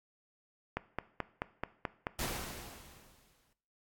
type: click train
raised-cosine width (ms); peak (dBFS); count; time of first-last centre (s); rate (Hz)
0.5; -18; 7; 0.77-2.069; 4.62
type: noise with exponential decay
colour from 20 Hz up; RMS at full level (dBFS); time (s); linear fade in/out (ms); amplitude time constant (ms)
pink; -35; 2.19-3.53; 1; 290
effects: noise-tail reverb RT60 0.6 s tail -17 dB re dry + AAC 64 kbps